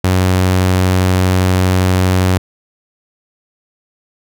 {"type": "tone", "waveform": "sawtooth", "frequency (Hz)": 92.5, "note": "F#2", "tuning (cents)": 0, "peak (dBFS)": -6, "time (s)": [0.04, 2.38], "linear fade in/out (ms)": 5, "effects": []}